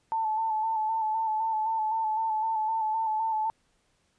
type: tone with vibrato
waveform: sine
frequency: 880 Hz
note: A5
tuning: in tune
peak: -25 dBFS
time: 0.12-3.5 s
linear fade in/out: 0 ms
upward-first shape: square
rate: 3.9 Hz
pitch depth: 29 cents each way
effects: pink hiss -70 dBFS RMS until 4.18 s + resampled to 22050 Hz